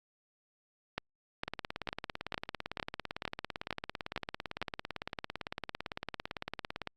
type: two click trains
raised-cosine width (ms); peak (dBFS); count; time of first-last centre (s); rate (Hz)
0.3; -17 / -20; 9 / 97; 0.98-4.616 / 1.48-6.873; 2.2 / 17.8
effects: Opus 48 kbps